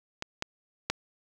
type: clicks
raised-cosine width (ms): 0.2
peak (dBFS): -16 / -13 / -9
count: 3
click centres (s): 0.224 / 0.424 / 0.9
effects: 8-bit